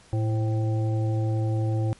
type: harmonic tone with a mistuned harmonic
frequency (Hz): 111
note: A2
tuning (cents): +16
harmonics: 1 / 3 / 5 / 7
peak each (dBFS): -22 / -32 / -36 / -39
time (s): 0.13-1.93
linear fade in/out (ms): 0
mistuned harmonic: 5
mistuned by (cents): -75
effects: pink hiss -54 dBFS RMS until 1.99 s + MP3 48 kbps